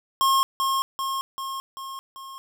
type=tone with echo; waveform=square; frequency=1076 Hz; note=C6; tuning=48 cents sharp; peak=-18 dBFS; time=0.21-0.43 s; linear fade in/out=0 ms; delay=390 ms; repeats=5; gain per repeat=-4 dB; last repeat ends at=2.38 s; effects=none